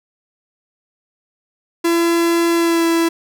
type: tone with pitch glide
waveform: 45% pulse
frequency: 337.9 to 332.7 Hz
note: E4 to E4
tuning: +43 to +16 cents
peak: -13 dBFS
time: 1.84-3.09 s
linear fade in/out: 10 ms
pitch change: -27 cents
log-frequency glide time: 2.56-2.85 s
effects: none